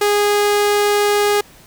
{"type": "tone", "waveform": "sawtooth", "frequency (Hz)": 412.2, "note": "G#4", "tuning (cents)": -13, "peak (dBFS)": -9, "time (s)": [0.01, 1.41], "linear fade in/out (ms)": 5, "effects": ["pink hiss -45 dBFS RMS until 1.66 s"]}